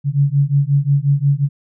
sine beating tone pair, 138.59 / 144.19 Hz, C#3 / D3, 0 / -31 cents, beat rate 5.6 Hz, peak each -15 dBFS, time 0.04-1.49 s, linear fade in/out 50 ms, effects none

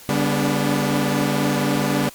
sawtooth tone cluster, 143.3 / 199.7 / 246 / 290.6 Hz, D3 / G3 / B3 / D4, -42 / +32 / -7 / -18 cents, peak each -20 dBFS, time 0.09-2.09 s, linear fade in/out 0 ms, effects white hiss -43 dBFS RMS until 2.14 s + Opus 48 kbps

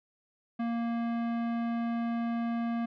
sine tone with tanh clipping, 233.1 Hz, A#3, in tune, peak -31 dBFS, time 0.59-2.86 s, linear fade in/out 10 ms, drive 17 dB, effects none

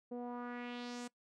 sawtooth tone with low-pass filter sweep, 242.9 Hz, B3, 29 cents flat, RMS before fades -44 dBFS, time 0.11-1.08 s, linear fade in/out 10 ms, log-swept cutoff 510 to 8600 Hz, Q 2.3, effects noise-tail reverb RT60 0.1 s tail -21 dB re dry

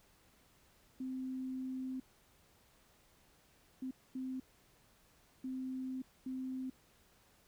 sine tone bursts at uneven times, 259.6 Hz, C4, 13 cents flat, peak -38 dBFS, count 5, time 1-2 / 3.82-3.91 / 4.15-4.4 / 5.44-6.02 / 6.26-6.7 s, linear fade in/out 5 ms, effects pink hiss -68 dBFS RMS until 7.47 s

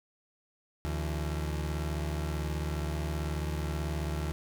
30% pulse tone pair together, 75.2 / 168.94 Hz, D2 / E3, +42 / +43 cents, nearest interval octave + major second, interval 1401 cents, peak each -29 / -36 dBFS, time 0.85-4.32 s, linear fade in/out 0 ms, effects none

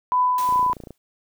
sine tone with tremolo, 999 Hz, B5, 20 cents sharp, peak -15 dBFS, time 0.12-0.73 s, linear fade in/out 0 ms, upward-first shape triangle, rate 2.7 Hz, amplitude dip 40%
white noise with exponential decay, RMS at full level -33 dBFS, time 0.38-0.98 s, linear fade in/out 2 ms, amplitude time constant 130 ms
click train, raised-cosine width 2 ms, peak -24 dBFS, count 13, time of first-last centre 0.49-0.907 s, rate 28.8 Hz
effects none

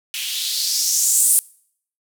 violet noise with band-pass filter sweep, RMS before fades -19 dBFS, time 0.14-1.39 s, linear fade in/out 0 ms, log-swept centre 2700 to 9700 Hz, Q 3.4, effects noise-tail reverb RT60 0.6 s tail -24 dB re dry

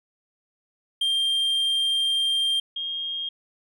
triangle / sine tone pair in turn, 3186 / 3234 Hz, G7 / G#7, +27 / -47 cents, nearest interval unison, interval 26 cents, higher second, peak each -19 / -27 dBFS, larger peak first, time 1.01-2.6 / 2.76-3.29 s, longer first, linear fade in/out 5 ms, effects none

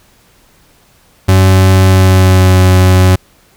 40% pulse tone with pitch glide, 94.5 to 92.61 Hz, F#2 to F#2, +37 to +2 cents, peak -3 dBFS, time 1.28-3.16 s, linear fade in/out 10 ms, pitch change -35 cents, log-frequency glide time 1.83-2.58 s, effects pink hiss -48 dBFS RMS until 3.56 s

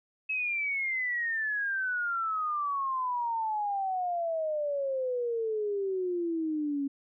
sine exponential sweep, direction down, 2585 to 274.7 Hz, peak -28 dBFS, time 0.29-6.88 s, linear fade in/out 10 ms, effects none

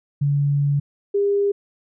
sine tone pair in turn, 142.8 / 403 Hz, D3 / G4, -48 / +48 cents, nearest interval octave + tritone, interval 1796 cents, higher second, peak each -16 dBFS, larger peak neither, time 0.21-0.8 / 1.14-1.52 s, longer first, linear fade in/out 10 ms, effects none

